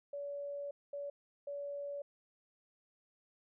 sine tone bursts at uneven times, 570 Hz, C#5, 48 cents sharp, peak -39 dBFS, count 3, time 0.13-0.71 / 0.93-1.1 / 1.47-2.02 s, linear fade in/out 5 ms, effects none

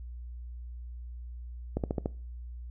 slowing click train, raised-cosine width 2 ms, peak -16 dBFS, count 5, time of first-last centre 1.77-2.059 s, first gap 68 ms, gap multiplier 1.04, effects noise-tail reverb RT60 0.4 s tail -22 dB re dry + added 60 Hz sine -39 dBFS peak until 2.7 s

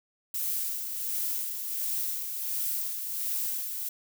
violet noise with tremolo, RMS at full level -30 dBFS, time 0.34-3.89 s, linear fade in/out 5 ms, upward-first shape sine, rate 1.4 Hz, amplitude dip 45%, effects none

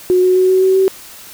sine tone with pitch steps, 364.8 / 368.2 / 371.6 / 375.1 / 378.5 / 382.1 Hz, F#4 / F#4 / F#4 / F#4 / F#4 / G4, -24 / -8 / +7 / +24 / +39 / -44 cents, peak -8 dBFS, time 0.1-0.88 s, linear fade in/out 0 ms, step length 130 ms, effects white hiss -36 dBFS RMS until 1.33 s

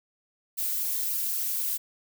violet noise with flanger, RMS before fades -29 dBFS, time 0.57-1.78 s, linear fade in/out 20 ms, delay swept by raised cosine 0.54 to 4.94 ms, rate 3.7 Hz, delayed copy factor -0.95, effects none

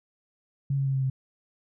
sine tone with pitch steps, 138.59 / 136.92 / 135.27 / 133.64 / 132.03 Hz, C#3 / C#3 / C#3 / C3 / C3, 0 / -21 / -42 / +37 / +16 cents, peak -23 dBFS, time 0.7-1.1 s, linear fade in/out 5 ms, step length 80 ms, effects none

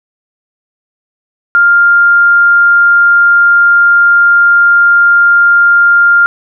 sine tone, 1400 Hz, F6, 4 cents sharp, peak -3 dBFS, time 1.55-6.26 s, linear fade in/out 0 ms, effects none

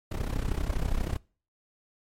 brown noise with amplitude modulation, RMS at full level -25 dBFS, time 0.11-1.17 s, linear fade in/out 10 ms, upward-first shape sine, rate 32.5 Hz, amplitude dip 85%, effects noise-tail reverb RT60 0.4 s tail -24 dB re dry + MP3 64 kbps

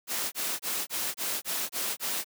white noise bursts, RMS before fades -31 dBFS, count 8, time 0.07-2.245 s, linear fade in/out 50 ms, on 250 ms, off 25 ms, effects high-pass 200 Hz 12 dB/octave

